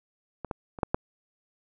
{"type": "clicks", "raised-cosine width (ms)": 1, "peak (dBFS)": [-20, -17, -26, -9, -9], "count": 5, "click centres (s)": [0.447, 0.512, 0.788, 0.832, 0.945], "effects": []}